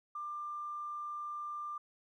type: tone with tanh clipping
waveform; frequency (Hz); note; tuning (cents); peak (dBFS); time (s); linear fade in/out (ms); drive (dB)
triangle; 1191; D6; +24; -38; 0.15-1.78; 5; 3
effects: none